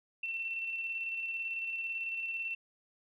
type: tone with tremolo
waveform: sine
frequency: 2694 Hz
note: E7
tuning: 37 cents sharp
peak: -33 dBFS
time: 0.23-2.55 s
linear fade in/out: 5 ms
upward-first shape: square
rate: 18 Hz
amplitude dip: 30%
effects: none